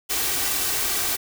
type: noise with comb filter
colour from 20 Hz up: white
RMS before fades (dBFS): -24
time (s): 0.09-1.17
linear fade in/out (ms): 20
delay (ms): 2.6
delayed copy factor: +0.5
effects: none